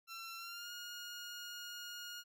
15% pulse tone with pitch glide, 1352 to 1431.6 Hz, E6 to F6, +43 to +42 cents, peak -39 dBFS, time 0.07-2.24 s, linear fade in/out 50 ms, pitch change +99 cents, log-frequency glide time 0.37-0.71 s, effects none

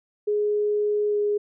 sine tone with pitch glide, 417.3 to 414.2 Hz, G#4 to G#4, +8 to -5 cents, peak -20 dBFS, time 0.27-1.38 s, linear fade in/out 10 ms, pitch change -13 cents, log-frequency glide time 1.09-1.16 s, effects none

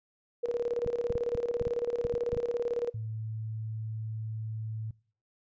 sine tone with tremolo, 477.7 Hz, A#4, 42 cents sharp, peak -26 dBFS, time 0.43-2.9 s, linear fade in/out 10 ms, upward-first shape square, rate 18 Hz, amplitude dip 75%
clicks, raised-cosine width 5 ms, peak -24 dBFS, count 10, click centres 0.863 / 1.104 / 1.155 / 1.352 / 1.614 / 1.67 / 2.05 / 2.14 / 2.33 / 2.368 s
sine tone, 110 Hz, A2, in tune, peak -33 dBFS, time 2.94-4.91 s, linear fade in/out 5 ms
effects noise-tail reverb RT60 0.5 s tail -24 dB re dry + resampled to 16000 Hz

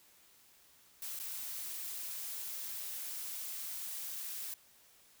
blue noise with dropouts, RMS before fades -42 dBFS, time 1.02-4.54 s, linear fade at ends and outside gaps 2 ms, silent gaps 1.191-1.198 s, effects white hiss -64 dBFS RMS until 5.2 s

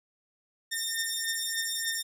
10% pulse beating tone pair, 1818 / 1821.4 Hz, A#6 / A#6, -44 / -41 cents, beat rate 3.4 Hz, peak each -24 / -23 dBFS, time 0.71-2.03 s, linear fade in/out 20 ms, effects none

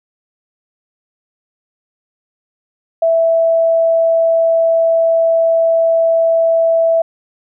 sine tone, 659.3 Hz, E5, in tune, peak -9 dBFS, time 3.02-7.02 s, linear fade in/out 5 ms, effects none

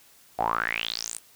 sawtooth tone with band-pass filter sweep, 56.6 Hz, A1, 50 cents sharp, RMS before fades -29 dBFS, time 0.38-1.19 s, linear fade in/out 20 ms, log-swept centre 700 to 9600 Hz, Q 9.1, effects white hiss -56 dBFS RMS until 1.35 s

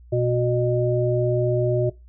harmonic tone, 122.3 Hz, B2, 16 cents flat, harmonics 1 / 3 / 5, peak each -22 / -22 / -24 dBFS, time 0.12-1.9 s, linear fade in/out 10 ms, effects noise-tail reverb RT60 0.2 s tail -19 dB re dry + added 60 Hz sine -44 dBFS peak until 2.08 s

